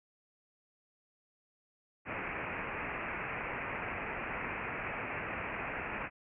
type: low-pass noise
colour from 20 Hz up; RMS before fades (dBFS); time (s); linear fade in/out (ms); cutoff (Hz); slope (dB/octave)
white; -39; 2.05-6.1; 50; 2600; 96
effects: none